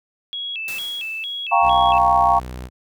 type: tone with vibrato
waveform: sine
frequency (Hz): 2960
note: F#7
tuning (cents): 0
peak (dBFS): -25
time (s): 0.33-1.98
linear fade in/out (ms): 0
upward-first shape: square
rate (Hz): 2.2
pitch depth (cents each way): 200
type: noise with exponential decay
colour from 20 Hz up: white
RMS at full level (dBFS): -33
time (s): 0.68-1.74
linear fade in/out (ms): 1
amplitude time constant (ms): 230
type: chord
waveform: sine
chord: G half-diminished seventh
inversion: third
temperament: equal with one note detuned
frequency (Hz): 698.5 / 784 / 929.6 / 1108.7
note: F5 / G5 / Bb5 / Db6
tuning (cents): 0 / 0 / -5 / 0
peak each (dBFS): -18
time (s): 1.51-2.4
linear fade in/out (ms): 20
type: tone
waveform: sawtooth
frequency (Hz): 62.7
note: B1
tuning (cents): +27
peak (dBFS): -26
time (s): 1.61-2.7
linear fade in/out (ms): 50
effects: none